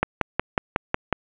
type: click train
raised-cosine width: 0.5 ms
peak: -4 dBFS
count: 7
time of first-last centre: 0.03-1.127 s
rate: 5.47 Hz
effects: resampled to 8000 Hz + 7-bit